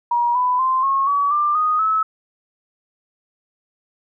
sine tone with pitch steps, 954 / 996.8 / 1041.5 / 1088.3 / 1137.1 / 1188.2 / 1241.5 / 1297.2 Hz, A#5 / B5 / C6 / C#6 / C#6 / D6 / D#6 / E6, +40 / +16 / -8 / -32 / +44 / +20 / -4 / -28 cents, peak -15 dBFS, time 0.11-2.03 s, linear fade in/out 5 ms, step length 240 ms, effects none

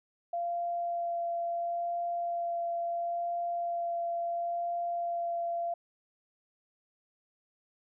sine tone with vibrato, 688 Hz, F5, 26 cents flat, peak -30 dBFS, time 0.33-5.74 s, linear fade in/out 5 ms, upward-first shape sine, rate 0.73 Hz, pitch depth 9 cents each way, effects none

